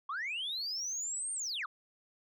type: linear two-way sweep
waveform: sine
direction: up then down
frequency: 1050 to 8870 to 1050 Hz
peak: -33 dBFS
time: 0.09-1.66 s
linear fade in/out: 5 ms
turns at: 1.33 s
effects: tanh soft clip ceiling -32 dBFS